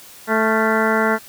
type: harmonic tone with a mistuned harmonic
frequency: 220 Hz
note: A3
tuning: in tune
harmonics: 1 / 2 / 3 / 4 / 5 / 6 / 7 / 8 / 9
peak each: -21 / -21 / -23 / -24 / -26 / -22 / -26 / -26 / -27 dBFS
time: 0.27-1.19 s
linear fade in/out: 50 ms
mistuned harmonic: 6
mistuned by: +81 cents
effects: white hiss -42 dBFS RMS until 1.28 s